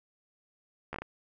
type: slowing click train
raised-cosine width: 0.5 ms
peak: -22 dBFS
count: 5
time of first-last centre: 0.93-1.02 s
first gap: 13 ms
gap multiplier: 1.38
effects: none